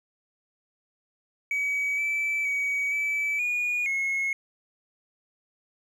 triangle tone with pitch steps, 2272 / 2316 / 2263 / 2305 / 2446 / 2172 Hz, C#7 / D7 / C#7 / D7 / D#7 / C#7, +42 / -25 / +35 / -33 / -30 / -36 cents, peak -22 dBFS, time 1.51-4.33 s, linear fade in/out 2 ms, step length 470 ms, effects tanh soft clip ceiling -19 dBFS

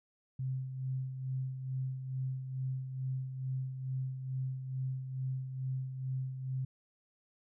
sine tone with tremolo, 130.9 Hz, C3, 1 cent sharp, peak -32 dBFS, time 0.39-6.65 s, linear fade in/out 5 ms, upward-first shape sine, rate 2.3 Hz, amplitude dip 55%, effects none

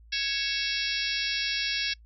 harmonic tone with a mistuned harmonic, 554.4 Hz, C#5, in tune, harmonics 3 / 4 / 5 / 6 / 7 / 8 / 9 / 10, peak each -35 / -35 / -35 / -35 / -35 / -35 / -35 / -35 dBFS, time 0.12-1.94 s, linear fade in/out 10 ms, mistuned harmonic 5, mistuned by -61 cents, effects noise-tail reverb RT60 0.1 s tail -25 dB re dry + added 56 Hz sine -50 dBFS peak until 2.05 s

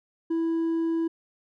sine tone with hard clipping, 329.2 Hz, E4, 2 cents flat, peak -24 dBFS, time 0.3-1.08 s, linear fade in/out 10 ms, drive 2 dB, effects none

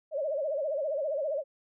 sine tone with vibrato, 587.3 Hz, D5, in tune, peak -28 dBFS, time 0.11-1.44 s, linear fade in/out 50 ms, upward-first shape sine, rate 15 Hz, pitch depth 150 cents each way, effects none

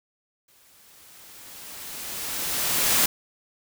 white noise with exponential growth, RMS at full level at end -19 dBFS, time 0.48-3.06 s, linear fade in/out 5 ms, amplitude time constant 560 ms, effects none

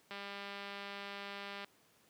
click train, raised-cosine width 0.3 ms, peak -29 dBFS, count 308, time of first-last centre 0.11-1.645 s, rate 200 Hz, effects pink hiss -68 dBFS RMS until 2.09 s + high-pass 150 Hz 12 dB/octave

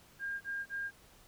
sine tone bursts, 1610 Hz, G6, 46 cents sharp, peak -35 dBFS, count 3, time 0.19-0.912 s, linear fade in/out 50 ms, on 220 ms, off 31 ms, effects pink hiss -61 dBFS RMS until 1.27 s

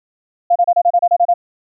sine tone bursts, 698.5 Hz, F5, in tune, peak -8 dBFS, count 10, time 0.5-1.34 s, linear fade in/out 10 ms, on 57 ms, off 30 ms, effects none

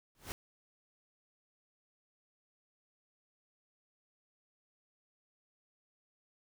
pink noise with exponential growth, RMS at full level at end -37 dBFS, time 0.15-0.32 s, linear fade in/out 0 ms, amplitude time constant 36 ms, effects none

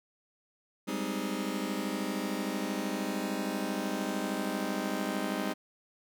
sawtooth chord, Ab major seventh, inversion third, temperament just, 194.67 / 207.7 / 259.6 / 311.5 Hz, G3 / Ab3 / C4 / Eb4, -12 / 0 / -13 / +2 cents, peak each -33 dBFS, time 0.87-5.54 s, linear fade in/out 20 ms, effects none

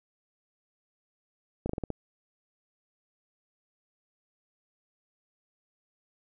slowing click train, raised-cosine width 2 ms, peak -18 dBFS, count 6, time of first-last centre 1.66-1.903 s, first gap 34 ms, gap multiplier 1.18, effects none

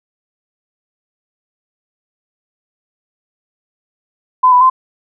sine tone with pitch steps, 1015 / 992 / 1035 Hz, B5 / B5 / C6, +47 / +7 / -19 cents, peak -5 dBFS, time 4.43-4.7 s, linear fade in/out 10 ms, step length 90 ms, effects none

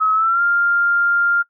sine tone with pitch glide, 1282 to 1398 Hz, E6 to F6, -49 to +1 cents, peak -13 dBFS, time 0-1.43 s, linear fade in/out 20 ms, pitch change +150 cents, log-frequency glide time 0.13-0.42 s, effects noise-tail reverb RT60 0.1 s tail -22 dB re dry

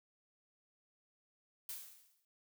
blue noise with exponential decay, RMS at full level -42 dBFS, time 1.69-2.25 s, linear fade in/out 2 ms, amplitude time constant 120 ms, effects none

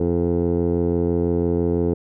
15% pulse tone with low-pass filter, 86 Hz, F2, 26 cents flat, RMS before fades -20 dBFS, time 0-1.94 s, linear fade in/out 5 ms, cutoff 470 Hz, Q 5.2, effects none

